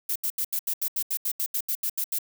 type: noise bursts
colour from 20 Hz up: violet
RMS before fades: -27 dBFS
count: 15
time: 0.09-2.187 s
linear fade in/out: 5 ms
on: 67 ms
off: 78 ms
effects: none